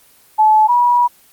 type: tone pair in turn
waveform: sine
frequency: 863 / 968.7 Hz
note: A5 / B5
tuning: -34 / -34 cents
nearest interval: major second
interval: 200 cents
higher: second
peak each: -7 / -9 dBFS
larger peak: first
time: 0.38-0.68 / 0.68-1.08 s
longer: second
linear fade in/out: 20 ms
effects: white hiss -49 dBFS RMS until 1.32 s + Opus 24 kbps